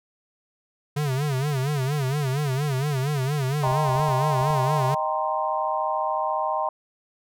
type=tone with vibrato; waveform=square; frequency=139.4 Hz; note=C#3; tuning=10 cents sharp; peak=-23 dBFS; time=0.96-4.95 s; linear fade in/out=10 ms; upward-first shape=sine; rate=4.3 Hz; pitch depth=140 cents each way
type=chord; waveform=sine; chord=C minor seventh; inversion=first; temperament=equal; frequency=622.3 / 784 / 932.3 / 1046.5 Hz; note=Eb5 / G5 / Bb5 / C6; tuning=0 / 0 / 0 / 0 cents; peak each=-28 dBFS; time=3.63-6.69 s; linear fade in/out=2 ms
type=clicks; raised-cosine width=5 ms; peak=-28 dBFS; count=8; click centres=3.673 / 3.715 / 3.892 / 3.956 / 3.999 / 4.089 / 4.414 / 4.505 s
effects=none